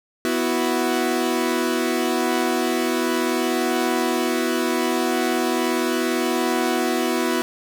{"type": "chord", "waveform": "sawtooth", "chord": "B suspended fourth", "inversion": "none", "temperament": "equal", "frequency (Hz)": [246.9, 329.6, 370], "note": ["B3", "E4", "F#4"], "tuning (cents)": [0, 0, 0], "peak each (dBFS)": -20, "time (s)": [0.25, 7.42], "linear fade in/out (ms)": 0, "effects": []}